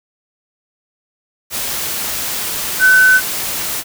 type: tone in noise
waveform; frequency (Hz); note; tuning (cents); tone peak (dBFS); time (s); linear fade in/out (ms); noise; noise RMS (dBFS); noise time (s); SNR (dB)
sine; 1514; F#6; +39; -6; 2.79-3.21; 50; white; -21; 1.5-3.84; +12
effects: none